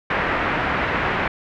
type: low-pass noise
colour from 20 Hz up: white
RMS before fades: -22 dBFS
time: 0.1-1.28 s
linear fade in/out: 5 ms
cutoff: 2100 Hz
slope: 24 dB/octave
effects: none